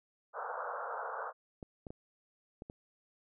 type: band-pass noise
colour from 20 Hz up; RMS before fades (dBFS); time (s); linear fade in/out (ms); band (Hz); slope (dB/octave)
white; -40; 0.33-1.33; 50; 450 to 1500; 96
type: clicks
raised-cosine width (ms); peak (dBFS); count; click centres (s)
2; -31; 5; 1.628 / 1.868 / 1.905 / 2.621 / 2.699
effects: none